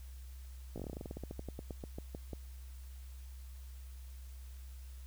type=slowing click train; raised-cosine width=2 ms; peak=-29 dBFS; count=23; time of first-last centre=0.76-2.333 s; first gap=17 ms; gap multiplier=1.12; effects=added 64 Hz sine -46 dBFS peak until 5.06 s + white hiss -63 dBFS RMS until 5.06 s